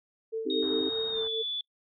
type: tone with tremolo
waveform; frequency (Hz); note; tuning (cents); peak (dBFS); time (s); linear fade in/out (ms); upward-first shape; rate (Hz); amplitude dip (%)
sine; 446.5; A4; +25; -28; 0.32-1.43; 20; triangle; 4.8; 65
type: chord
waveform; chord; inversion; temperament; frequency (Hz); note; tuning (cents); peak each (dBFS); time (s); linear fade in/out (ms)
sine; A half-diminished seventh; first; just; 264 / 316.8 / 396 / 440; C4 / Eb4 / G4 / A4; +16 / +31 / +18 / 0; -34 / -32 / -32 / -38; 0.45-0.9; 20
type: tone with pitch glide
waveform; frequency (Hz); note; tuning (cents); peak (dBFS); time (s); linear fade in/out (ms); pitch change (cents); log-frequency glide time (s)
sine; 3729 to 3459; A#7 to A7; 0 to -30; -30; 0.5-1.61; 2; -130; 1.1-1.28
type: low-pass noise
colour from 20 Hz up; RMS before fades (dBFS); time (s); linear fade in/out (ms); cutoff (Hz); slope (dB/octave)
white; -48; 0.62-1.28; 10; 1600; 48
effects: noise-tail reverb RT60 0.1 s tail -25 dB re dry